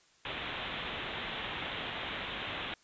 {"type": "low-pass noise", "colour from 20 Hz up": "white", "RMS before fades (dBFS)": -39, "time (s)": [0.25, 2.74], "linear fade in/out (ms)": 2, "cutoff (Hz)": 3700, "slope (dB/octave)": 96, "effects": ["white hiss -65 dBFS RMS until 2.83 s", "resampled to 16000 Hz"]}